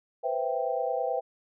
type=chord; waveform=sine; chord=C major seventh; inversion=third; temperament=equal with one note detuned; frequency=493.9 / 523.3 / 663.1 / 784 Hz; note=B4 / C5 / E5 / G5; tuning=0 / 0 / +10 / 0 cents; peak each=-32 dBFS; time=0.23-1.21 s; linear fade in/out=20 ms; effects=none